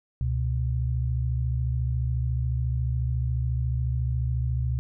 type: tone pair together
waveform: sine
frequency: 69.3 / 123.4 Hz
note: C#2 / B2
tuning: 0 / -1 cents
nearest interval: minor seventh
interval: 999 cents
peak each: -26 dBFS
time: 0.21-4.79 s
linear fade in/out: 0 ms
effects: none